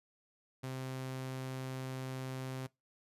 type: tone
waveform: sawtooth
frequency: 130.81 Hz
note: C3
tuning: in tune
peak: -35 dBFS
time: 0.63-2.67 s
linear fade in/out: 10 ms
effects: noise-tail reverb RT60 0.2 s tail -22 dB re dry + resampled to 32000 Hz